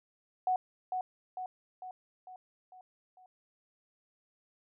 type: tone with echo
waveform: sine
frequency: 740 Hz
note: F#5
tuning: in tune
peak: -26 dBFS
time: 0.47-0.56 s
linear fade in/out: 2 ms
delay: 450 ms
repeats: 6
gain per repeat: -5 dB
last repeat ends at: 3.26 s
effects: none